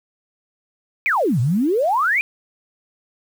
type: exponential two-way sweep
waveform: sine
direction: down then up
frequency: 2489 to 111.8 to 2489 Hz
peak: -15 dBFS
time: 1.06-2.21 s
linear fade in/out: 0 ms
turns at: 1.4 s
effects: 7-bit

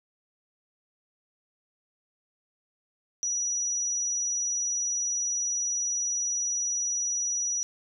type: tone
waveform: sine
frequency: 5840 Hz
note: F#8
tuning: 24 cents flat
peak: -26 dBFS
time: 3.23-7.63 s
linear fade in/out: 0 ms
effects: none

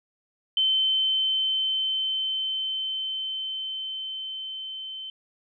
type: tone with level ramp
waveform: sine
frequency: 3080 Hz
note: G7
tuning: 31 cents flat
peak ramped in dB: -19 to -34 dBFS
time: 0.57-5.1 s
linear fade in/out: 2 ms
effects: none

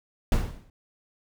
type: noise with exponential decay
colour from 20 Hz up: brown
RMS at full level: -18 dBFS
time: 0.32-0.7 s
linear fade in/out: 2 ms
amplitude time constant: 81 ms
effects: none

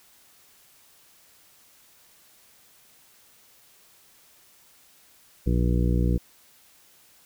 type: harmonic tone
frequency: 60 Hz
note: B1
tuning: 49 cents flat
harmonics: 1 / 2 / 3 / 4 / 5 / 6 / 7 / 8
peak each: -22 / -26 / -27 / -35 / -32 / -35 / -39 / -36 dBFS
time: 5.46-6.18 s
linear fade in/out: 10 ms
effects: white hiss -57 dBFS RMS until 7.25 s

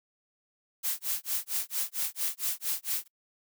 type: noise with tremolo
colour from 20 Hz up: blue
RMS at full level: -29 dBFS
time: 0.83-3.08 s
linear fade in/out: 20 ms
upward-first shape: sine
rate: 4.4 Hz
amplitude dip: 100%
effects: noise-tail reverb RT60 0.1 s tail -26 dB re dry

